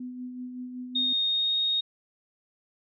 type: tone with tremolo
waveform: sine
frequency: 250.3 Hz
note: B3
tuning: 23 cents sharp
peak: -33 dBFS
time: 0-1.13 s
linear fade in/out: 5 ms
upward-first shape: sine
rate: 5.3 Hz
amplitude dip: 40%
type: tone with pitch glide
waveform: sine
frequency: 3700 to 3726 Hz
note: A#7 to A#7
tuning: -14 to -2 cents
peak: -23 dBFS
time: 0.95-1.81 s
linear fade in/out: 10 ms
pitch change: +12 cents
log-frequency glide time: 1.26-1.56 s
effects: none